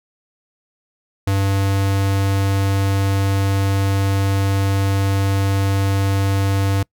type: tone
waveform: square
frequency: 98 Hz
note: G2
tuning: in tune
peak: -16 dBFS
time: 1.27-6.83 s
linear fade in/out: 5 ms
effects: noise-tail reverb RT60 0.1 s tail -25 dB re dry